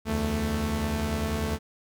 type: tone cluster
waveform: sawtooth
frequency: 73.8 / 83.9 / 221.1 Hz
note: D2 / E2 / A3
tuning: +9 / +31 / +9 cents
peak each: -27 / -28 / -25 dBFS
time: 0.05-1.59 s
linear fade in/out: 50 ms
effects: none